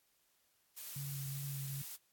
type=noise; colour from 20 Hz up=blue; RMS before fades=-46 dBFS; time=0.76-1.97 s; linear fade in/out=20 ms
type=tone with vibrato; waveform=sine; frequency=138.59 Hz; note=C#3; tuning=in tune; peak=-40 dBFS; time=0.96-1.82 s; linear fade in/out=5 ms; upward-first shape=sine; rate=2.5 Hz; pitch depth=24 cents each way
effects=white hiss -75 dBFS RMS until 2.12 s + AAC 64 kbps